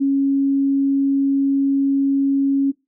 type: tone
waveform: sine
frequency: 275.4 Hz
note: C#4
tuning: 11 cents flat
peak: -14 dBFS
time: 0-2.72 s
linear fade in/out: 20 ms
effects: noise-tail reverb RT60 0.2 s tail -18 dB re dry